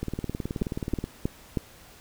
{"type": "two click trains", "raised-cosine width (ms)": 3, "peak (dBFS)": [-17, -12], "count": [20, 4], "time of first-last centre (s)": [[0.03, 1.041], [0.62, 1.572]], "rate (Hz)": [18.8, 3.15], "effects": ["pink hiss -51 dBFS RMS until 2 s"]}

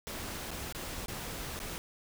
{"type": "noise with dropouts", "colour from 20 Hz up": "pink", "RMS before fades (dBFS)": -40, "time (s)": [0.07, 1.78], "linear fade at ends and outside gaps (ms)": 0, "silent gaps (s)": [[0.507, 0.514], [0.725, 0.748], [1.06, 1.082], [1.591, 1.601]], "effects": []}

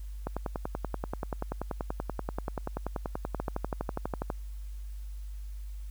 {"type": "two click trains", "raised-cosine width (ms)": 1, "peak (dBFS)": [-18, -17], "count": [33, 12], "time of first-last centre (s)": [[0.27, 3.347], [3.4, 4.302]], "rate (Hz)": [10.4, 12.2], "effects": ["added 50 Hz sine -37 dBFS peak until 5.9 s", "white hiss -62 dBFS RMS until 5.9 s"]}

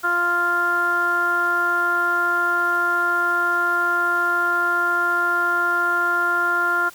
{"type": "tone with low-pass filter", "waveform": "15% pulse", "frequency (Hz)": 349.2, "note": "F4", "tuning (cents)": 0, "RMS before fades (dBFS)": -20, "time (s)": [0.03, 6.9], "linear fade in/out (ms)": 20, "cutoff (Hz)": 1400, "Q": 8, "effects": ["white hiss -45 dBFS RMS until 6.94 s"]}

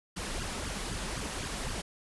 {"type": "noise with flanger", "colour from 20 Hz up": "pink", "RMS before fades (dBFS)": -36, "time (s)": [0.16, 1.82], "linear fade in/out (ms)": 10, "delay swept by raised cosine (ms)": [0.61, 5.51], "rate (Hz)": 3.9, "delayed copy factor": 0.95, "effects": ["resampled to 24000 Hz"]}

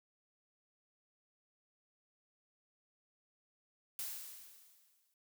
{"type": "noise with exponential decay", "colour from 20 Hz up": "blue", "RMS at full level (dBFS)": -40, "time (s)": [3.99, 5.14], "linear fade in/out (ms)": 2, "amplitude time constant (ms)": 250, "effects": []}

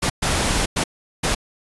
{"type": "noise bursts at uneven times", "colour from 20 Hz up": "pink", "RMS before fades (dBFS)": -20, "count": 4, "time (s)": [[0.02, 0.1], [0.22, 0.66], [0.76, 0.84], [1.23, 1.35]], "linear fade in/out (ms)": 10, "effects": ["resampled to 24000 Hz"]}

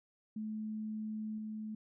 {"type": "tone with level steps", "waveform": "sine", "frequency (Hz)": 216, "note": "A3", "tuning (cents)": -32, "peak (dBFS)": [-37, -39], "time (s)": [0.36, 1.75], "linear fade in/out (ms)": 5, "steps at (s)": 1.38, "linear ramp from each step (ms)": 2, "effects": []}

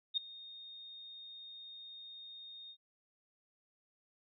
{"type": "tone with ADSR envelope", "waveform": "sine", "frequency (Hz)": 3692, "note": "A#7", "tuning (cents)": -17, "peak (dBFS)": -28, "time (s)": [0.14, 2.77], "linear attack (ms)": 32, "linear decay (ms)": 9, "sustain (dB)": -20, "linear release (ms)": 67, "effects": []}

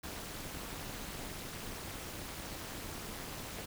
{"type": "noise with amplitude modulation", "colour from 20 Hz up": "pink", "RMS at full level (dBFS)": -40, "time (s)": [0.03, 3.66], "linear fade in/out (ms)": 10, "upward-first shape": "sine", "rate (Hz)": 242, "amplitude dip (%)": 85, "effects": []}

